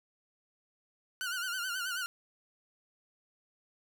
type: tone with vibrato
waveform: sawtooth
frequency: 1459 Hz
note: F#6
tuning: 25 cents flat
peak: -30 dBFS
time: 1.21-2.06 s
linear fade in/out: 0 ms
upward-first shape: sine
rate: 9.3 Hz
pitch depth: 93 cents each way
effects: none